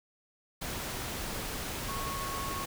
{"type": "tone in noise", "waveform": "sine", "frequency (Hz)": 1100, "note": "C#6", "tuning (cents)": -14, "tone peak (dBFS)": -37, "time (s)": [1.88, 2.65], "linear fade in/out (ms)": 10, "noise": "pink", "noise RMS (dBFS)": -37, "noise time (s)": [0.61, 2.66], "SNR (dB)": -3, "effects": []}